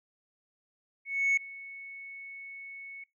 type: tone with ADSR envelope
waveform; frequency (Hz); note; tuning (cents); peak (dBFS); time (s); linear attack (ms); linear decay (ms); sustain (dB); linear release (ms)
sine; 2210; C#7; -6; -19; 1.05-3.04; 320; 5; -22; 6
effects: noise-tail reverb RT60 0.2 s tail -23 dB re dry + tanh soft clip ceiling -21 dBFS